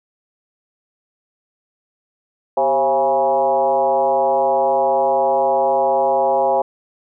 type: tone with frequency modulation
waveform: sine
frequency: 681 Hz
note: F5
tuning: 44 cents flat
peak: -13 dBFS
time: 2.57-6.62 s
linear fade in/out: 5 ms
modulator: 145 Hz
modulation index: 1.6
effects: none